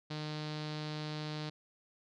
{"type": "tone with low-pass filter", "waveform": "sawtooth", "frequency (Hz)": 152.4, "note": "D#3", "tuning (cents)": -36, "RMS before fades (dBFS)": -40, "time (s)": [0.1, 1.5], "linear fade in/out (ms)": 10, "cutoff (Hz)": 4300, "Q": 3.7, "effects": []}